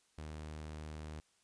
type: tone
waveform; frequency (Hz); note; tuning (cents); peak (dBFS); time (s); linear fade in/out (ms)
sawtooth; 76.9; D#2; -20; -40; 0.18-1.2; 0
effects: white hiss -73 dBFS RMS until 1.43 s + resampled to 22050 Hz